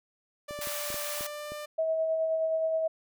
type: tone with pitch glide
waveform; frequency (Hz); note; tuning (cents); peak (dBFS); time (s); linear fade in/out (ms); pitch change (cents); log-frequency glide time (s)
sawtooth; 587.3 to 596.5; D5 to D5; 0 to +27; -33; 0.48-1.66; 10; +27; 0.97-1.54
type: clicks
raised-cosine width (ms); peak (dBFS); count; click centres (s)
2; -30; 7; 0.509 / 0.59 / 0.672 / 0.903 / 0.943 / 1.209 / 1.52
type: high-pass noise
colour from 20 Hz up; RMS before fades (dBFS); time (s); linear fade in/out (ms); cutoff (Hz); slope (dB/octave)
white; -36; 0.61-1.27; 5; 660; 48
type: tone with tremolo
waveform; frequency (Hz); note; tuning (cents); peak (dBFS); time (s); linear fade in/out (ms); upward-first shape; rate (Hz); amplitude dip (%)
sine; 643; E5; -43; -24; 1.78-2.88; 10; sine; 9.5; 30
effects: none